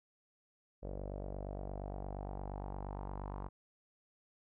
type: tone with low-pass filter sweep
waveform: sawtooth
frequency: 48.6 Hz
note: G1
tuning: 14 cents flat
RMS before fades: -43 dBFS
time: 0.82-3.49 s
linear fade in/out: 20 ms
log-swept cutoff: 560 to 1000 Hz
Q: 3.6
effects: none